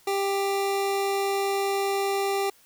25% pulse tone, 395 Hz, G4, 13 cents sharp, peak -20 dBFS, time 0.07-2.5 s, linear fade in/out 5 ms, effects white hiss -58 dBFS RMS until 2.65 s

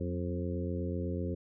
harmonic tone with a mistuned harmonic, 88 Hz, F2, 14 cents sharp, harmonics 1 / 2 / 3 / 4 / 5 / 6, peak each -35 / -38 / -40 / -41 / -42 / -43 dBFS, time 0-1.35 s, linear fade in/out 10 ms, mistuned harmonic 2, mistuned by +41 cents, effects none

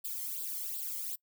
violet noise with flanger, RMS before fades -38 dBFS, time 0.04-1.16 s, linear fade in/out 10 ms, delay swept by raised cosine 0.23 to 0.97 ms, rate 2.7 Hz, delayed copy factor +1, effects noise-tail reverb RT60 0.1 s tail -24 dB re dry

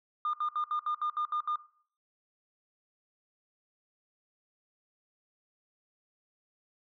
sine tone bursts, 1212 Hz, D#6, 46 cents flat, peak -27 dBFS, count 9, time 0.25-1.558 s, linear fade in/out 2 ms, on 84 ms, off 69 ms, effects noise-tail reverb RT60 0.5 s tail -17 dB re dry + tanh soft clip ceiling -25 dBFS

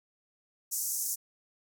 pink band-pass noise, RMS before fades -33 dBFS, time 0.71-1.16 s, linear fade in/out 20 ms, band 5900 to 16000 Hz, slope 48 dB/octave, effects none

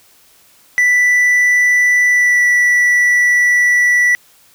triangle tone with pitch glide, 1975.5 to 1958.5 Hz, B6 to B6, 0 to -15 cents, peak -7 dBFS, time 0.78-4.15 s, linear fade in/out 0 ms, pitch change -15 cents, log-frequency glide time 2.09-2.44 s, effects white hiss -49 dBFS RMS until 4.54 s

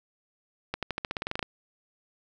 accelerating click train, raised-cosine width 0.3 ms, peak -14 dBFS, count 13, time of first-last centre 0.74-1.428 s, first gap 87 ms, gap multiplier 0.92, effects none

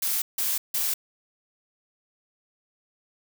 blue noise bursts, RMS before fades -26 dBFS, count 3, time 0.02-0.94 s, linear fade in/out 5 ms, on 200 ms, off 160 ms, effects none

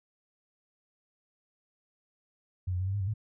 sine tone with pitch steps, 91.7 / 90.1 / 93.8 / 97 / 102 / 94.5 / 107.7 Hz, F#2 / F#2 / F#2 / G2 / G#2 / F#2 / A2, -15 / -45 / +24 / -18 / -31 / +37 / -37 cents, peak -28 dBFS, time 2.67-3.139 s, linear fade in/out 10 ms, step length 67 ms, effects none

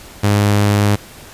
sawtooth tone, 102.8 Hz, G#2, 17 cents flat, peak -7 dBFS, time 0.23-0.96 s, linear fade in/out 10 ms, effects pink hiss -38 dBFS RMS until 1.33 s + resampled to 32000 Hz

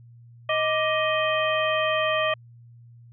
harmonic tone with a mistuned harmonic, 626 Hz, D#5, 10 cents sharp, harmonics 1 / 2 / 3 / 4 / 5, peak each -24 / -27 / -29 / -30 / -31 dBFS, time 0.49-2.34 s, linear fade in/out 5 ms, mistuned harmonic 2, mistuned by -110 cents, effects added 118 Hz sine -46 dBFS peak until 3.12 s

